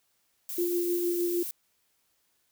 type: noise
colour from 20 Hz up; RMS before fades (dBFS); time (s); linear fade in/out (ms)
violet; -36; 0.49-1.51; 0
type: tone with tremolo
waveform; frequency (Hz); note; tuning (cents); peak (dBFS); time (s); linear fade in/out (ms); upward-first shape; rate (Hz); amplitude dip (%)
sine; 349.2; F4; 0; -24; 0.58-1.43; 5; triangle; 6.5; 40
effects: white hiss -72 dBFS RMS until 2.51 s